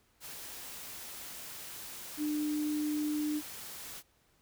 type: tone in noise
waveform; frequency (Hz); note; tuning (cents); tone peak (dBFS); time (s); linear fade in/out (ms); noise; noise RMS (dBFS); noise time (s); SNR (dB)
sine; 300; D4; +37; -30; 2.17-3.42; 50; white; -45; 0.2-4.03; +12
effects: pink hiss -70 dBFS RMS until 4.41 s